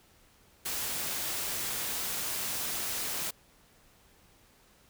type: noise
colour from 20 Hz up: white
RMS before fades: -34 dBFS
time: 0.65-3.31 s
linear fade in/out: 10 ms
effects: pink hiss -62 dBFS RMS until 4.89 s